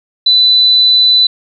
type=tone; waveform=sine; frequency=3993 Hz; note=B7; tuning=18 cents sharp; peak=-5 dBFS; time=0.26-1.27 s; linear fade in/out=5 ms; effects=none